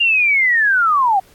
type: linear sweep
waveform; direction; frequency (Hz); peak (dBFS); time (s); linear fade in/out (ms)
sine; down; 2823 to 740; -11; 0-1.2; 10
effects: pink hiss -50 dBFS RMS until 1.34 s + AAC 64 kbps